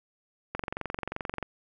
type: click train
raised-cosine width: 0.5 ms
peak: -17 dBFS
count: 21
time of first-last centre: 0.55-1.427 s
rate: 22.8 Hz
effects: none